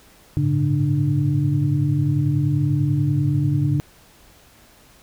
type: tone cluster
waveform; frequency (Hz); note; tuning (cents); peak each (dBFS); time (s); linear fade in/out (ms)
sine; 102.4 / 113.4 / 142.9 / 298.6; G#2 / A#2 / D3 / D4; -24 / -47 / -47 / +29; -25 / -26 / -18 / -25; 0.37-3.8; 0
effects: pink hiss -51 dBFS RMS until 5.02 s